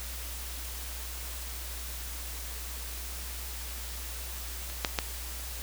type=clicks; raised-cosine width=0.2 ms; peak=-24 / -8 / -9 dBFS; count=3; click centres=4.7 / 4.848 / 4.988 s; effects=added 60 Hz sine -39 dBFS peak until 5.62 s + white hiss -41 dBFS RMS until 5.62 s